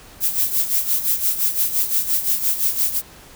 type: noise with tremolo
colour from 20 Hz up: violet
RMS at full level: -17 dBFS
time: 0.2-3.02 s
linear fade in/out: 50 ms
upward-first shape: sine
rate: 5.8 Hz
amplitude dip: 70%
effects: pink hiss -44 dBFS RMS until 3.35 s